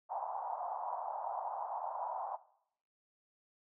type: band-pass noise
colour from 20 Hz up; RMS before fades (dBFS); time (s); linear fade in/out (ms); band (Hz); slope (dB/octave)
white; -40; 0.09-2.37; 20; 700 to 940; 48
effects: noise-tail reverb RT60 0.7 s tail -18 dB re dry